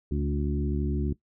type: harmonic tone with a mistuned harmonic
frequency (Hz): 72.1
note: D2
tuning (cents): -31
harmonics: 1 / 2 / 3 / 4 / 5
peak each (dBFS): -28 / -31 / -33 / -34 / -35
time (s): 0.11-1.13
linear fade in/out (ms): 5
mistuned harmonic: 3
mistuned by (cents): +24
effects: noise-tail reverb RT60 0.1 s tail -18 dB re dry